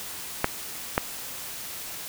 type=clicks; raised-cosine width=0.5 ms; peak=-5 dBFS; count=2; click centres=0.444 / 0.979 s; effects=white hiss -37 dBFS RMS until 2.08 s